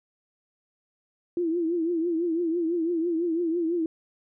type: tone with vibrato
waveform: sine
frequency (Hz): 336.2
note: E4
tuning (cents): +34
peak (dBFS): -23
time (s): 1.37-3.86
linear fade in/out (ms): 2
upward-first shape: triangle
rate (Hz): 6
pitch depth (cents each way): 110
effects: none